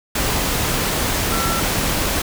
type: tone in noise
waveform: sine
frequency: 1343 Hz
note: E6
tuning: 32 cents sharp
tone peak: -24 dBFS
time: 1.32-1.6 s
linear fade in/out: 5 ms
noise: pink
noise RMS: -20 dBFS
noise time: 0.15-2.22 s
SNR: -7 dB
effects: none